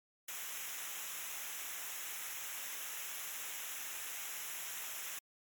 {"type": "noise with comb filter", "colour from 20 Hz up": "white", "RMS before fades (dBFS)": -43, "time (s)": [0.28, 5.19], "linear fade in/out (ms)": 5, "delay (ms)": 0.22, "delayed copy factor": -0.8, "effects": ["MP3 96 kbps"]}